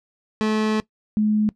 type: tone pair in turn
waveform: 30% pulse / sine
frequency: 216.2 / 212.7 Hz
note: A3 / G#3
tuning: -30 / +42 cents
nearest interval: unison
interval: 28 cents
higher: first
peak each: -16 dBFS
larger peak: neither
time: 0.41-0.8 / 1.17-1.49 s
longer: first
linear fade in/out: 0 ms
effects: noise-tail reverb RT60 0.1 s tail -20 dB re dry + low-pass 5000 Hz 12 dB/octave